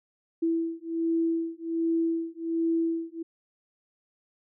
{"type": "beating tone pair", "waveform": "sine", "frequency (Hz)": [329.6, 330.9], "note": ["E4", "E4"], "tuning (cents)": [0, 7], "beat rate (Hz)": 1.3, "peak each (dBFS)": [-28, -28], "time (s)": [0.42, 3.23], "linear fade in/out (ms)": 10, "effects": []}